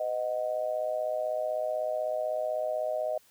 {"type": "tone with amplitude modulation", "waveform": "sine", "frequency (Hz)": 622.3, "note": "D#5", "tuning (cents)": 0, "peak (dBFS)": -24, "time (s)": [0, 3.18], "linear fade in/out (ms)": 5, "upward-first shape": "sine", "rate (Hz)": 116, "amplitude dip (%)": 85, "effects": ["white hiss -62 dBFS RMS until 3.3 s"]}